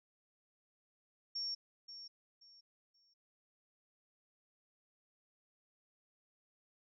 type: tone with echo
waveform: sine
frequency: 5500 Hz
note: F8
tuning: 27 cents flat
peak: -37 dBFS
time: 1.35-1.55 s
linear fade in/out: 10 ms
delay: 530 ms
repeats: 3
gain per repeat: -11 dB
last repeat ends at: 3.14 s
effects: none